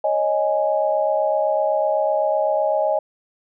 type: chord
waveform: sine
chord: C# suspended second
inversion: none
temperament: equal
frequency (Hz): 554.4 / 622.3 / 830.6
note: C#5 / D#5 / G#5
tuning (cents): 0 / 0 / 0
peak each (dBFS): -23 / -19 / -23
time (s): 0.04-2.99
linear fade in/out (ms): 5
effects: none